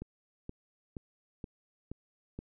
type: click train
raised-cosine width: 3 ms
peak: -27 dBFS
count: 6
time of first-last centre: 0.02-2.39 s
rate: 2.11 Hz
effects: none